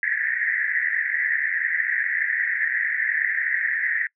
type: band-pass noise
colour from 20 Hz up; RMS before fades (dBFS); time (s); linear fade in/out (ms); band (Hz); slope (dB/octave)
pink; -24; 0.03-4.07; 2; 1700 to 2000; 96
effects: noise-tail reverb RT60 0.1 s tail -24 dB re dry